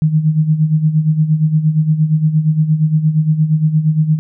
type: tone with tremolo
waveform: sine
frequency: 155.56 Hz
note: D#3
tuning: in tune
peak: -7 dBFS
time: 0.02-4.19 s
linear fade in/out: 0 ms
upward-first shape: sine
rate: 8.6 Hz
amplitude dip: 70%
effects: none